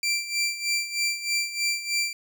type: tone with tremolo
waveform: 20% pulse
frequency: 2352 Hz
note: D7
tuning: 2 cents sharp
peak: -17 dBFS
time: 0.03-2.13 s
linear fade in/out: 2 ms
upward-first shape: sine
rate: 3.2 Hz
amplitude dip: 75%
effects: none